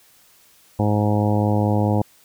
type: harmonic tone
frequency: 104.6 Hz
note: G#2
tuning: 13 cents sharp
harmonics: 1 / 2 / 3 / 4 / 5 / 6 / 7 / 8 / 9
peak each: -19 / -22 / -25 / -30 / -26 / -32 / -29 / -29 / -34 dBFS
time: 0.79-2.02 s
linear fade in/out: 5 ms
effects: white hiss -54 dBFS RMS until 2.24 s